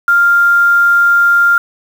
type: tone with quantisation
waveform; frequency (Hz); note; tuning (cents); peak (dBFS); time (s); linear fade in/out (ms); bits
sine; 1396.9; F6; 0; -6; 0.08-1.58; 2; 5
effects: none